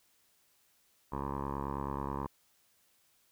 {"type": "tone with low-pass filter", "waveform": "10% pulse", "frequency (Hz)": 69.4, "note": "C#2", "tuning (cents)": 3, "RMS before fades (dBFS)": -37, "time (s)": [1.12, 2.27], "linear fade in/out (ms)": 5, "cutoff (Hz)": 1000, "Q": 4.1, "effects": ["white hiss -70 dBFS RMS until 3.31 s"]}